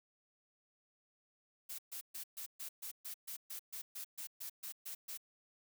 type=noise bursts; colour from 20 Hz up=blue; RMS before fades=-45 dBFS; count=16; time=1.69-5.176 s; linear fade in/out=10 ms; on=96 ms; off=130 ms; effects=none